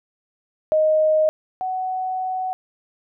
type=tone pair in turn; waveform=sine; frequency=622.3 / 746.5 Hz; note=D#5 / F#5; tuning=0 / +15 cents; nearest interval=minor third; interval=315 cents; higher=second; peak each=-14 / -22 dBFS; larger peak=first; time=0.72-1.29 / 1.61-2.53 s; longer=second; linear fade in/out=0 ms; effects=none